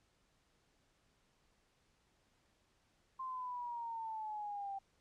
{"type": "exponential sweep", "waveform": "sine", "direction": "down", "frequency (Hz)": [1052, 780], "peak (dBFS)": -40, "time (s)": [3.19, 4.79], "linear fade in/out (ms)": 10, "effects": ["pink hiss -75 dBFS RMS until 5 s", "low-pass 8000 Hz 12 dB/octave"]}